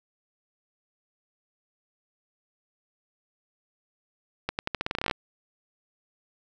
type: accelerating click train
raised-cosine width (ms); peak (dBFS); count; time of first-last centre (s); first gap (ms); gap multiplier
0.3; -11; 15; 4.49-5.112; 99; 0.86
effects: none